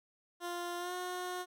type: tone with pitch glide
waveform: 15% pulse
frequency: 349.2 to 361.7 Hz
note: F4 to F#4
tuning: 0 to -39 cents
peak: -31 dBFS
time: 0.4-1.46 s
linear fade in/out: 50 ms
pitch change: +61 cents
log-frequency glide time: 0.78-0.93 s
effects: none

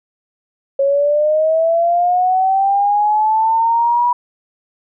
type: linear sweep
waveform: sine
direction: up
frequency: 546 to 976 Hz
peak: -11 dBFS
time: 0.79-4.13 s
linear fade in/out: 5 ms
effects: none

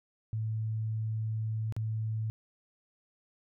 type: tone with dropouts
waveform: sine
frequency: 110 Hz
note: A2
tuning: in tune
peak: -30 dBFS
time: 0.33-2.3 s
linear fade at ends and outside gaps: 0 ms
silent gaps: 1.724-1.765 s
effects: none

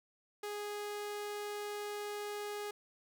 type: tone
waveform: sawtooth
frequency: 414.2 Hz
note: G#4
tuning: 5 cents flat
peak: -35 dBFS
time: 0.43-2.71 s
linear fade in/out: 5 ms
effects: none

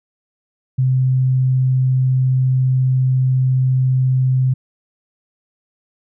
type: tone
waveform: sine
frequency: 129.6 Hz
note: C3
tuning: 16 cents flat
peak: -12 dBFS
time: 0.78-4.54 s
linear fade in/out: 10 ms
effects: none

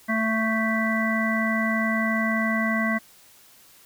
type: harmonic tone with a mistuned harmonic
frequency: 222.1 Hz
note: A3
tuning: 16 cents sharp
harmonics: 1 / 3 / 5 / 7 / 9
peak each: -24 / -30 / -31 / -32 / -26 dBFS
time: 0.08-2.99 s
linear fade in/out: 20 ms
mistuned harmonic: 9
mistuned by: -23 cents
effects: white hiss -53 dBFS RMS until 3.85 s

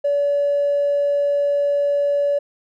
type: tone with tanh clipping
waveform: triangle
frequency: 572 Hz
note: D5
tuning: 46 cents flat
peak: -15 dBFS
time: 0.04-2.39 s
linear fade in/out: 10 ms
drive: 1 dB
effects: none

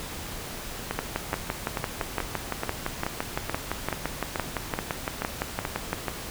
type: two click trains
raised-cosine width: 0.5 ms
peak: -11 / -12 dBFS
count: 30 / 13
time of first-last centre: 0.99-5.93 / 0.91-6.082 s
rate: 5.87 / 2.32 Hz
effects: pink hiss -37 dBFS RMS until 6.3 s

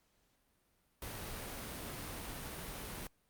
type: noise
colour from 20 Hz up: pink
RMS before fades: -44 dBFS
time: 1.02-3.07 s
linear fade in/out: 2 ms
effects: pink hiss -75 dBFS RMS until 3.29 s + Opus 48 kbps

